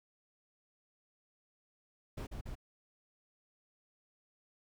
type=noise bursts; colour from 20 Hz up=brown; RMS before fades=-42 dBFS; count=3; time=2.17-2.554 s; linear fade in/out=10 ms; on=100 ms; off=42 ms; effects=none